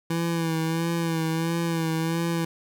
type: tone with vibrato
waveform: 25% pulse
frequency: 164.81 Hz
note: E3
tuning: in tune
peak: -20 dBFS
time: 0.1-2.45 s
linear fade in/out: 5 ms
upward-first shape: sine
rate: 1.5 Hz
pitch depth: 40 cents each way
effects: none